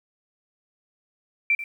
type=tone with echo; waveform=sine; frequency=2347 Hz; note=D7; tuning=2 cents flat; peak=-17 dBFS; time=1.5-1.55 s; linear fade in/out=2 ms; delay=90 ms; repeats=1; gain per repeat=-13 dB; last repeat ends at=1.64 s; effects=9-bit